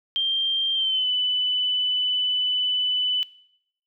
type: tone with pitch glide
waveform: sine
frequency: 3172 to 2994 Hz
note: G7 to F#7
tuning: +20 to +20 cents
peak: -20 dBFS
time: 0.16-3.23 s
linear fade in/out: 0 ms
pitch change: -100 cents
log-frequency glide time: 0.74-1.09 s
effects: noise-tail reverb RT60 0.7 s tail -20 dB re dry